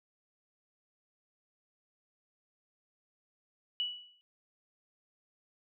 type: tone with exponential decay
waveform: sine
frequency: 2946 Hz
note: F#7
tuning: 8 cents flat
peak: -28 dBFS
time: 3.8-4.21 s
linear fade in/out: 0 ms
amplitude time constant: 87 ms
effects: none